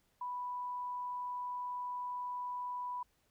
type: tone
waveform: sine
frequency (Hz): 987.8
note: B5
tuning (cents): 0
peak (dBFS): -37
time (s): 0.21-3.03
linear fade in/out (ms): 5
effects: pink hiss -75 dBFS RMS until 3.3 s